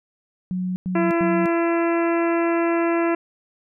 sine tone bursts, 183.2 Hz, F#3, 17 cents flat, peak -22 dBFS, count 3, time 0.51-1.458 s, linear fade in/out 0 ms, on 250 ms, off 99 ms
harmonic tone, 337 Hz, E4, 38 cents sharp, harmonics 1 / 2 / 3 / 4 / 5 / 6 / 7 / 8, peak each -19 / -25 / -29 / -31 / -33 / -35 / -36 / -37 dBFS, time 0.95-3.15 s, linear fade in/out 5 ms
effects none

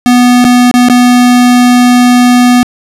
square tone with dropouts, 246.1 Hz, B3, 6 cents flat, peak -3 dBFS, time 0.06-2.63 s, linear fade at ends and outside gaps 0 ms, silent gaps 0.443-0.45 / 0.713-0.74 / 0.886-0.898 s, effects low-pass 12000 Hz 12 dB/octave

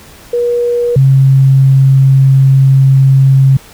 sine tone pair in turn, 480 / 134.7 Hz, B4 / C#3, -49 / -49 cents, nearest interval octave + minor seventh, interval 2200 cents, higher first, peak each -9 / -3 dBFS, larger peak second, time 0.33-0.96 / 0.96-3.57 s, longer second, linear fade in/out 5 ms, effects pink hiss -37 dBFS RMS until 3.73 s

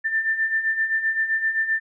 sine beating tone pair, 1778 / 1785.7 Hz, A6 / A6, +18 / +25 cents, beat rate 7.7 Hz, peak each -27 / -21 dBFS, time 0.04-1.8 s, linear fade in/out 20 ms, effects none

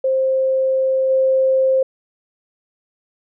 sine tone with level steps, 527 Hz, C5, 12 cents sharp, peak -14 / -12 dBFS, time 0.04-1.83 s, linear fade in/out 5 ms, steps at 1.09 s, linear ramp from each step 20 ms, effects none

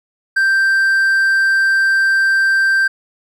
triangle tone, 1570 Hz, G6, 2 cents sharp, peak -9 dBFS, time 0.36-2.88 s, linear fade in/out 10 ms, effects none

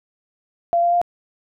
sine tone with pitch steps, 686 / 692.8 / 699.6 Hz, F5 / F5 / F5, -31 / -14 / +3 cents, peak -14 dBFS, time 0.73-1.015 s, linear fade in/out 0 ms, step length 95 ms, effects none

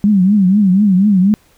sine tone with vibrato, 196 Hz, G3, in tune, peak -7 dBFS, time 0.04-1.34 s, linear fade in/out 0 ms, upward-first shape triangle, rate 4.1 Hz, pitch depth 170 cents each way, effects pink hiss -52 dBFS RMS until 1.57 s

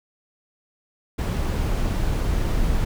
brown noise, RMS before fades -22 dBFS, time 1.18-2.85 s, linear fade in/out 10 ms, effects none

